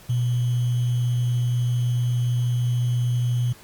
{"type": "tone with sample-and-hold", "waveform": "sine", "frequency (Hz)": 121.8, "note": "B2", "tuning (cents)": -24, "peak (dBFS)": -19, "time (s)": [0.09, 3.53], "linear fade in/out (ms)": 10, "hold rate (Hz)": 3150, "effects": ["pink hiss -48 dBFS RMS until 3.63 s", "Opus 48 kbps"]}